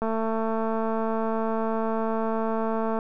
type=click train; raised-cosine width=1 ms; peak=-15 dBFS; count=663; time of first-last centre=0.02-2.989 s; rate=223 Hz; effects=none